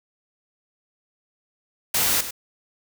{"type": "noise with echo", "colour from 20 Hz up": "white", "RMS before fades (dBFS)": -21, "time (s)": [1.94, 2.21], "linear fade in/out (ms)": 5, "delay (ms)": 99, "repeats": 1, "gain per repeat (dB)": -11, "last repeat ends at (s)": 2.309, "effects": []}